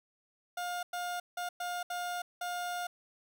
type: tone bursts at uneven times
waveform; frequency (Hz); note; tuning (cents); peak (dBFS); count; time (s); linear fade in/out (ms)
30% pulse; 710; F5; +28; -32; 6; 0.57-0.83 / 0.93-1.2 / 1.37-1.49 / 1.6-1.83 / 1.9-2.22 / 2.41-2.87; 5
effects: none